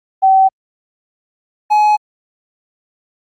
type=tone pair in turn; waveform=sine / triangle; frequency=767 / 843.9 Hz; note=G5 / G#5; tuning=-38 / +27 cents; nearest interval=major second; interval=165 cents; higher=second; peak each=-6 dBFS; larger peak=neither; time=0.22-0.49 / 1.7-1.97 s; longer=neither; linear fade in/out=20 ms; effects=Opus 24 kbps